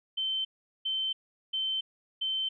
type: tone bursts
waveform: sine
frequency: 3090 Hz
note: G7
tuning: 26 cents flat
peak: -28 dBFS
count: 4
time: 0.17-2.49 s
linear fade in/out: 10 ms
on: 280 ms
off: 400 ms
effects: none